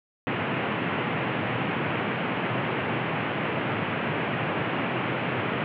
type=band-pass noise; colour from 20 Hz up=pink; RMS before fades=-28 dBFS; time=0.27-5.64 s; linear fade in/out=0 ms; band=110 to 2900 Hz; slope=48 dB/octave; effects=none